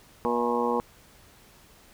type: harmonic tone with a mistuned harmonic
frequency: 120 Hz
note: B2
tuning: 49 cents flat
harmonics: 2 / 3 / 4 / 5 / 6 / 7 / 8 / 9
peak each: -30 / -34 / -27 / -39 / -40 / -31 / -32 / -32 dBFS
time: 0.25-0.8 s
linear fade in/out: 0 ms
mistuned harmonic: 6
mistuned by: -70 cents
effects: pink hiss -55 dBFS RMS until 1.93 s